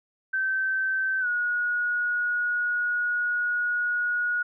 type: tone with pitch glide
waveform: sine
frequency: 1546 to 1450.8 Hz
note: G6 to F#6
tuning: -24 to -34 cents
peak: -23 dBFS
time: 0.33-4.43 s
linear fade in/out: 10 ms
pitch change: -110 cents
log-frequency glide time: 1.2-1.27 s
effects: none